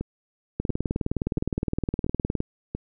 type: two click trains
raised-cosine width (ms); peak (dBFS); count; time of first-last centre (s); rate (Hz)
3; -16 / -12; 5 / 36; 0.01-2.75 / 0.6-2.404; 1.46 / 19.4
effects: none